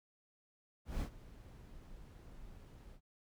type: noise with ADSR envelope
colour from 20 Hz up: brown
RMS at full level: -36 dBFS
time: 0.85-3.01 s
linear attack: 160 ms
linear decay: 85 ms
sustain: -18 dB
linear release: 84 ms
effects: none